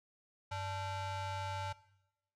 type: ring-modulated tone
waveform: 35% pulse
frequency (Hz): 486.6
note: B4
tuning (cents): -26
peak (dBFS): -33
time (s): 0.51-1.73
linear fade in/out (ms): 10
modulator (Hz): 390
effects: noise-tail reverb RT60 0.9 s tail -20 dB re dry + low-pass 6000 Hz 12 dB/octave